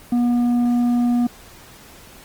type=tone with tanh clipping; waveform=sine; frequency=241.4 Hz; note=B3; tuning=39 cents flat; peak=-16 dBFS; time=0.12-1.27 s; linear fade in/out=5 ms; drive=6 dB; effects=pink hiss -44 dBFS RMS until 2.24 s + Opus 24 kbps